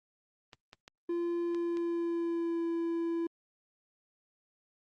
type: clicks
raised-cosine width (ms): 0.2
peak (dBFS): -31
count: 5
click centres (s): 0.532 / 0.731 / 0.879 / 1.547 / 1.771
type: tone with pitch glide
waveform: triangle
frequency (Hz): 343.4 to 335.2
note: F4 to E4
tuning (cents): -29 to +29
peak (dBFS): -28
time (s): 1.09-3.27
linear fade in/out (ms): 5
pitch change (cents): -42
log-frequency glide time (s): 1.46-2.65
effects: Opus 32 kbps